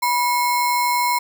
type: tone with sample-and-hold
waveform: sine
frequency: 976 Hz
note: B5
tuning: 21 cents flat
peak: -16 dBFS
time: 0.02-1.19 s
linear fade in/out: 10 ms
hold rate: 3150 Hz
effects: none